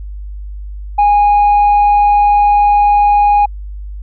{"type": "tone", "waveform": "sine", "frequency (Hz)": 823, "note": "G#5", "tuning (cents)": -16, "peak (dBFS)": -4, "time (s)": [0.98, 3.46], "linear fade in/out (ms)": 10, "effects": ["tanh soft clip ceiling -5 dBFS", "added 50 Hz sine -23 dBFS peak until 4.02 s"]}